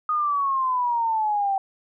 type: exponential sweep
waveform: sine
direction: down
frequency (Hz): 1244.5 to 771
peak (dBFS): -20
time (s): 0.09-1.58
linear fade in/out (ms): 2
effects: none